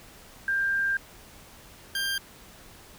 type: tone pair in turn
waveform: sine / 20% pulse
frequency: 1591 / 1591 Hz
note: G6 / G6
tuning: +25 / +25 cents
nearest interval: unison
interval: 0 cents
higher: neither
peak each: -23 / -22 dBFS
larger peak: second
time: 0.48-0.97 / 1.95-2.18 s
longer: first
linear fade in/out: 2 ms
effects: pink hiss -50 dBFS RMS until 2.98 s